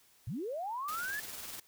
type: linear sweep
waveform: sine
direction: up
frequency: 89.9 to 1760 Hz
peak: -35 dBFS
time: 0.27-1.2 s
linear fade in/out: 5 ms
type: noise with tremolo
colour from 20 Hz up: white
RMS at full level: -43 dBFS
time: 0.88-1.6 s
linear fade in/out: 5 ms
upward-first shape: square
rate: 20 Hz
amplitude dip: 30%
effects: white hiss -65 dBFS RMS until 1.67 s